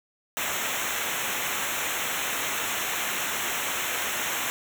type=noise with comb filter; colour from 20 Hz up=pink; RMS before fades=-29 dBFS; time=0.37-4.5 s; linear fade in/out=0 ms; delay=0.21 ms; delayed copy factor=-1; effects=none